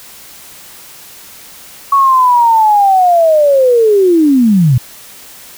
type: linear sweep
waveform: sine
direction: down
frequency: 1121 to 115.4 Hz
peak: -5 dBFS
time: 1.92-4.78 s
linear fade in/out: 5 ms
effects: white hiss -35 dBFS RMS until 5.57 s